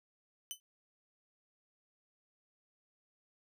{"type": "tone with exponential decay", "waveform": "15% pulse", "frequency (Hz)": 3031, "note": "F#7", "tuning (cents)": 41, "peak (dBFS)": -28, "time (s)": [0.51, 0.6], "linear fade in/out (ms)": 0, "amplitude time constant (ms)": 19, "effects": []}